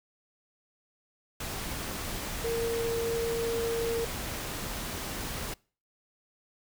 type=tone in noise; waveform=sine; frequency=462 Hz; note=A#4; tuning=16 cents flat; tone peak=-28 dBFS; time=2.44-4.05 s; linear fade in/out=5 ms; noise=pink; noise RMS=-36 dBFS; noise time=1.4-5.54 s; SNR=+5 dB; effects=noise-tail reverb RT60 0.4 s tail -25 dB re dry